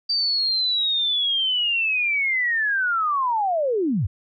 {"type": "linear sweep", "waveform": "sine", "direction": "down", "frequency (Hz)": [4671, 73.42], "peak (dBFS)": -19, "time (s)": [0.09, 4.07], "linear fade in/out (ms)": 10, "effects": []}